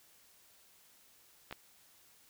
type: clicks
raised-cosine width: 0.3 ms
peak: -28 / -25 dBFS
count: 2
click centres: 1.511 / 1.526 s
effects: white hiss -64 dBFS RMS until 2.29 s